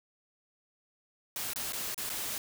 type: noise with dropouts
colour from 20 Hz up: white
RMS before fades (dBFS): -36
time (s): 1.36-2.38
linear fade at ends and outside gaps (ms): 1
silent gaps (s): 1.534-1.559 / 1.723-1.732 / 1.945-1.978 / 2.094-2.1
effects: none